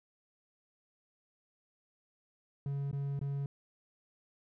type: tone with dropouts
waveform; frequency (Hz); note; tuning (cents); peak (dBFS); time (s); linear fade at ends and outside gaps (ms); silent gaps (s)
triangle; 140; C#3; +18; -31; 2.66-3.46; 2; 2.913-2.929 / 3.192-3.213
effects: none